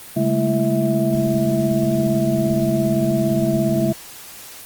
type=tone cluster; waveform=sine; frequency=137.6 / 203.8 / 221.2 / 334.8 / 652 Hz; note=C#3 / G#3 / A3 / E4 / E5; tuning=-12 / -32 / +9 / +27 / -19 cents; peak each=-22 dBFS; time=0.16-3.93 s; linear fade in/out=10 ms; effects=white hiss -38 dBFS RMS until 4.65 s + Opus 32 kbps